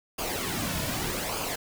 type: noise with flanger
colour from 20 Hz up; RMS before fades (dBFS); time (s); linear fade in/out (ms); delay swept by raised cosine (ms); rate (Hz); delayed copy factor
pink; -31; 0.18-1.56; 10; 0.52 to 2.52; 0.83; -0.6
effects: none